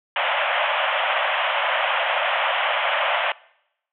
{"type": "band-pass noise", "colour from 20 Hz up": "pink", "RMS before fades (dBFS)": -22, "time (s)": [0.16, 3.32], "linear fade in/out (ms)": 2, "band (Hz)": [550, 3300], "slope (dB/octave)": 96, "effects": ["noise-tail reverb RT60 0.8 s tail -23 dB re dry"]}